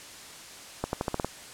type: accelerating click train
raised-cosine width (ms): 1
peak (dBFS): -13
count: 7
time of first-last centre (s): 0.84-1.246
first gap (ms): 91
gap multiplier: 0.88
effects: white hiss -45 dBFS RMS until 1.53 s + low-pass 9000 Hz 12 dB/octave